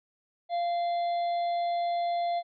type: harmonic tone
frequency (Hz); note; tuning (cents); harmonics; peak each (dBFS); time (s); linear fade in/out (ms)
692; F5; -16; 1 / 3 / 5 / 6; -26 / -46 / -47 / -49; 0.49-2.43; 50
effects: none